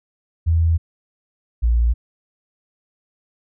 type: tone pair in turn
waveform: sine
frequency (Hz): 82.41 / 58.27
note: E2 / A#1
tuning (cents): 0 / 0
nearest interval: tritone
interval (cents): 600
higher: first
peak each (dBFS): -13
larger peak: neither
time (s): 0.46-0.78 / 1.62-1.94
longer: neither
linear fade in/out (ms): 20
effects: none